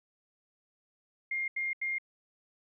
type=tone bursts; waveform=sine; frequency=2121 Hz; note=C7; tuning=23 cents sharp; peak=-30 dBFS; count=3; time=1.31-1.984 s; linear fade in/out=5 ms; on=170 ms; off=82 ms; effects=none